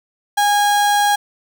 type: tone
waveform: 35% pulse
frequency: 821 Hz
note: G#5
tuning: 20 cents flat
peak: -11 dBFS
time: 0.37-1.16 s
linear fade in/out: 10 ms
effects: none